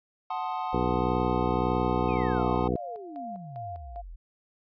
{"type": "chord", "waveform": "triangle", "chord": "F# diminished seventh", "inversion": "none", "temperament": "equal", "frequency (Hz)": [740, 880, 1046.5, 1244.5], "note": ["F#5", "A5", "C6", "Eb6"], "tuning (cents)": [0, 0, 0, 0], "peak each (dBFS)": [-31, -32, -34, -36], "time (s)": [0.3, 2.68], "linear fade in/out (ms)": 5}
{"type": "harmonic tone", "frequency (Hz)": 61.74, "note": "B1", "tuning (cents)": 0, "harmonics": [1, 2, 3, 4, 5, 6, 7, 8], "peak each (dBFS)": [-33, -33, -33, -33, -33, -33, -33, -33], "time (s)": [0.73, 2.76], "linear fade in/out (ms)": 5}
{"type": "exponential sweep", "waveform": "sine", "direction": "down", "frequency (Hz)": [2637, 37.52], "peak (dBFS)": -39, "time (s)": [2.08, 4.16], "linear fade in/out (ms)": 10}
{"type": "tone with tremolo", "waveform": "sine", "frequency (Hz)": 698.5, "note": "F5", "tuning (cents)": 0, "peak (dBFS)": -35, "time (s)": [2.36, 4.02], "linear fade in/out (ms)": 20, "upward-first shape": "square", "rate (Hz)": 2.5, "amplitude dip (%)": 70}
{"effects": ["resampled to 11025 Hz"]}